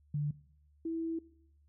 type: tone pair in turn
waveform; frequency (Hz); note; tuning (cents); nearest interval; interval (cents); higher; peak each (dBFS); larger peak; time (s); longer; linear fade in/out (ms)
sine; 146.83 / 327.9; D3 / E4; 0 / -9; octave + major second; 1391; second; -30 / -33; first; 0.14-0.31 / 0.85-1.19; second; 5
effects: noise-tail reverb RT60 0.7 s tail -20 dB re dry + added 73 Hz sine -63 dBFS peak until 1.68 s